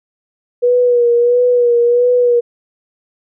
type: tone with vibrato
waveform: sine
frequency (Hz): 483.7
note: B4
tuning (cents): -36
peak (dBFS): -8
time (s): 0.62-2.41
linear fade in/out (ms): 20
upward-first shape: sine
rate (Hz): 1.5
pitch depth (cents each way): 36
effects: none